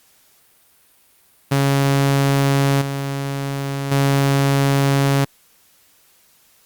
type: tone with level steps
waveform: sawtooth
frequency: 138.59 Hz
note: C#3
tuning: in tune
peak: -10 / -18 / -10 dBFS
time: 1.51-5.25 s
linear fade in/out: 10 ms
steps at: 2.81 / 3.91 s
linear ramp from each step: 10 ms
effects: white hiss -55 dBFS RMS until 6.65 s + Opus 48 kbps